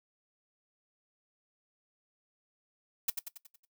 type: noise with echo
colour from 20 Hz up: blue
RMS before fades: -28 dBFS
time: 3.08-3.1 s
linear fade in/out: 5 ms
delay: 92 ms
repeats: 6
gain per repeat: -6 dB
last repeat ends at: 3.652 s
effects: noise-tail reverb RT60 0.1 s tail -17 dB re dry